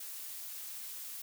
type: noise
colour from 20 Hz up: blue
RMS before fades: -44 dBFS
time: 0-1.22 s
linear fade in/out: 5 ms
effects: none